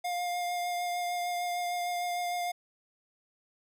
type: tone with vibrato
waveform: square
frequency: 707 Hz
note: F5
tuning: 21 cents sharp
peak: -31 dBFS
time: 0.04-2.52 s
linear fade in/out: 10 ms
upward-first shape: triangle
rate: 6.6 Hz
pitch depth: 16 cents each way
effects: none